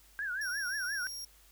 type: tone with vibrato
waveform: sine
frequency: 1568 Hz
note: G6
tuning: in tune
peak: -33 dBFS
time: 0.19-1.07 s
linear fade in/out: 0 ms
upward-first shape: triangle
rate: 5.7 Hz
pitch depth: 190 cents each way
type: tone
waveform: sawtooth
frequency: 5590 Hz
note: F8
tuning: 1 cent sharp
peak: -37 dBFS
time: 0.41-1.25 s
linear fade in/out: 5 ms
effects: added 50 Hz sine -62 dBFS peak until 1.51 s + white hiss -62 dBFS RMS until 1.51 s